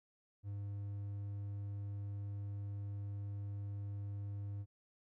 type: tone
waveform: triangle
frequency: 101 Hz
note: G#2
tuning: 48 cents flat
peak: -38 dBFS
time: 0.43-4.66 s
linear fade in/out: 50 ms
effects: none